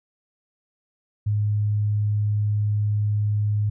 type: tone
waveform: sine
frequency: 104.6 Hz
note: G#2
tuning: 13 cents sharp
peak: -19 dBFS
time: 1.26-3.7 s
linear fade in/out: 10 ms
effects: none